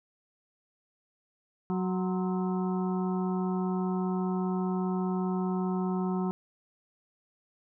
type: harmonic tone with a mistuned harmonic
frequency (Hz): 185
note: F#3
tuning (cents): 0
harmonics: 1 / 2 / 4 / 5 / 6 / 7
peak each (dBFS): -28 / -34 / -40 / -42 / -44 / -45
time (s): 1.7-6.31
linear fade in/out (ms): 0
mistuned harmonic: 6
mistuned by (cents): -100
effects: none